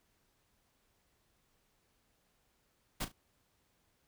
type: noise with echo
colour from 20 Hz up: pink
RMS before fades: -36 dBFS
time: 3-3.05 s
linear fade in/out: 10 ms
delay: 36 ms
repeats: 2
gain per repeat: -12 dB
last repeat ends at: 3.122 s
effects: pink hiss -75 dBFS RMS until 4.07 s